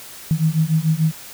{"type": "beating tone pair", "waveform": "sine", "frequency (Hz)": [155.56, 162.36], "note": ["D#3", "E3"], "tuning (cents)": [0, -26], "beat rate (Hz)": 6.8, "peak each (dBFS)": [-18, -18], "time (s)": [0.31, 1.12], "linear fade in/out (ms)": 0, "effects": ["white hiss -38 dBFS RMS until 1.33 s"]}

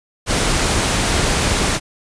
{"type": "noise", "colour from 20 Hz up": "pink", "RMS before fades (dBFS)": -17, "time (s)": [0.26, 1.8], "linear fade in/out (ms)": 50, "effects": ["resampled to 22050 Hz"]}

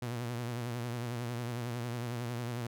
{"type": "tone with vibrato", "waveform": "sawtooth", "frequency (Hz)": 120, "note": "B2", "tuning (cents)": -49, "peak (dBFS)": -31, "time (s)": [0.02, 2.67], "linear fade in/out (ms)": 5, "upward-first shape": "triangle", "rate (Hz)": 11, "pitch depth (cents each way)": 74, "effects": []}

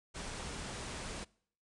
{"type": "low-pass noise", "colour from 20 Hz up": "pink", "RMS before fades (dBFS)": -43, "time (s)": [0.14, 1.25], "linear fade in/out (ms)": 20, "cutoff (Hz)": 9800, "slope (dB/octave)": 96, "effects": ["noise-tail reverb RT60 0.6 s tail -24 dB re dry"]}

